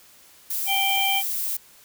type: noise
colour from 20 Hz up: violet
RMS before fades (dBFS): -27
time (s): 0.5-1.57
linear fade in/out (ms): 5
type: harmonic tone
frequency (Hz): 784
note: G5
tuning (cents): 0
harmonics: 1 / 3 / 4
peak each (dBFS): -25 / -25 / -25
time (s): 0.66-1.23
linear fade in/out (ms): 50
effects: white hiss -52 dBFS RMS until 1.84 s